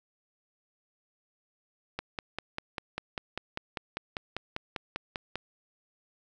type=click train; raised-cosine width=0.3 ms; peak=-17 dBFS; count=18; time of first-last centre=1.99-5.356 s; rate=5.05 Hz; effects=none